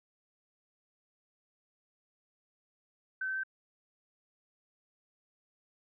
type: tone with pitch steps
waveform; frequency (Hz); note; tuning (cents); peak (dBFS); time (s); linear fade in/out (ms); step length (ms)
sine; 1532 / 1541.8 / 1551.6; G6 / G6 / G6; -40 / -29 / -18; -32; 3.21-3.435; 5; 75
effects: none